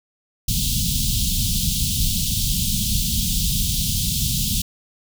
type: band-stop noise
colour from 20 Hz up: pink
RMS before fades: -21 dBFS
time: 0.48-4.62 s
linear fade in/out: 5 ms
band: 220 to 3100 Hz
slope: 48 dB/octave
effects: none